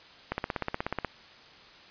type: click train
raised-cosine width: 0.5 ms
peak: -14 dBFS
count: 13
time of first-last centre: 0.32-1.047 s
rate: 16.5 Hz
effects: white hiss -52 dBFS RMS until 1.9 s + resampled to 11025 Hz